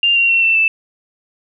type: tone with pitch steps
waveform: sine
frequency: 2794 / 2756 / 2718 / 2680 / 2643 Hz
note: F7 / F7 / F7 / E7 / E7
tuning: 0 / -24 / -48 / +28 / +4 cents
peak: -10 dBFS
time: 0.03-0.68 s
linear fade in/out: 2 ms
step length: 130 ms
effects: none